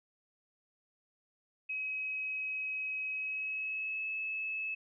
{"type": "tone with pitch glide", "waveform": "sine", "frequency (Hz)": [2546, 2596], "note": ["D#7", "E7"], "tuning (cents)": [39, -27], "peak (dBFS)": -34, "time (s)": [1.69, 4.75], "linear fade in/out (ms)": 10, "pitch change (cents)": 34, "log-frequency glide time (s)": [3.12, 4.08], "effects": []}